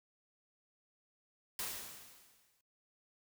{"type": "noise with exponential decay", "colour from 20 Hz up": "white", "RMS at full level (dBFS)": -38, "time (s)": [1.59, 2.61], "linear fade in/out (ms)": 2, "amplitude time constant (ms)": 220, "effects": ["noise-tail reverb RT60 0.1 s tail -18 dB re dry"]}